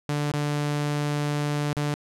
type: tone with dropouts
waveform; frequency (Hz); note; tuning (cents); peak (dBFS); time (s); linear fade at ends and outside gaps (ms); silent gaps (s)
sawtooth; 146.9; D3; +1; -20; 0.09-1.94; 0; 0.317-0.338 / 1.731-1.768
effects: low-pass 10000 Hz 12 dB/octave